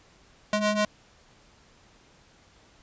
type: ring-modulated tone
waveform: sawtooth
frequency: 421.1 Hz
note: G#4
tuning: 24 cents sharp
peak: -16 dBFS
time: 0.53-0.85 s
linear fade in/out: 2 ms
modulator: 214 Hz
effects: pink hiss -58 dBFS RMS until 2.82 s + resampled to 16000 Hz